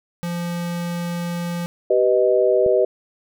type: tone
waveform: square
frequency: 172.8 Hz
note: F3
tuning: 18 cents flat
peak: -24 dBFS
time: 0.23-1.66 s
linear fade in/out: 0 ms
type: chord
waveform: sine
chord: G augmented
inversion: none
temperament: equal with one note detuned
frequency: 385.9 / 493.9 / 622.3 Hz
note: G4 / B4 / D#5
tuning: -27 / 0 / 0 cents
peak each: -18 dBFS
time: 1.9-2.85 s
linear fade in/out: 5 ms
type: click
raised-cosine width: 3 ms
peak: -19 dBFS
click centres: 2.663 s
effects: none